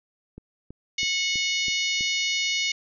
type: click train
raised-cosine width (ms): 3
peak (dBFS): -27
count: 6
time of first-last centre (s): 0.38-2.009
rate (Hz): 3.07
type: harmonic tone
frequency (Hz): 731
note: F#5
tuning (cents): -21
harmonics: 3 / 4 / 5 / 6 / 7 / 8 / 9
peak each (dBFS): -27 / -29 / -31 / -33 / -34 / -35 / -36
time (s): 0.98-2.72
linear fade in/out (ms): 5
effects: none